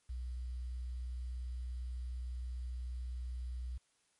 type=tone with quantisation; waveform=sine; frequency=61.74 Hz; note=B1; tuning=in tune; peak=-38 dBFS; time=0.09-3.78 s; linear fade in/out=10 ms; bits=11; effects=white hiss -75 dBFS RMS until 4.19 s + MP3 48 kbps